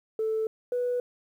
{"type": "tone pair in turn", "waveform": "sine", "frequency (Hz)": [440, 491.5], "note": ["A4", "B4"], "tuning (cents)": [0, -8], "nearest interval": "major second", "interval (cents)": 192, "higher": "second", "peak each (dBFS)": -24, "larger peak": "neither", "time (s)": [[0.19, 0.47], [0.72, 1]], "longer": "neither", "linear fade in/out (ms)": 2, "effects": ["tanh soft clip ceiling -21 dBFS", "10-bit"]}